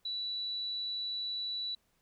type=tone; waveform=sine; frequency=3946 Hz; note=B7; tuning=2 cents flat; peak=-34 dBFS; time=0.05-1.75 s; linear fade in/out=5 ms; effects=pink hiss -74 dBFS RMS until 2.01 s